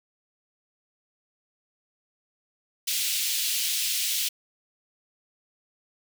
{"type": "high-pass noise", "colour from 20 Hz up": "pink", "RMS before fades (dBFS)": -27, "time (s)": [2.87, 4.29], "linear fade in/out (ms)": 10, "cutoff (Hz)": 2800, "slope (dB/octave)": 24, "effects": []}